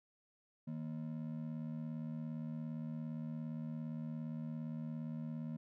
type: ring-modulated tone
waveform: triangle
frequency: 196 Hz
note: G3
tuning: in tune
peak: -35 dBFS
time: 0.67-5.57 s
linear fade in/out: 10 ms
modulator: 38.7 Hz
effects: none